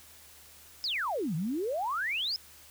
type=exponential two-way sweep; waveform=sine; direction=down then up; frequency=5274 to 148.9 to 5274 Hz; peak=-29 dBFS; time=0.84-2.36 s; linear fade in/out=0 ms; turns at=1.35 s; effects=added 77 Hz sine -64 dBFS peak until 2.7 s + white hiss -54 dBFS RMS until 2.7 s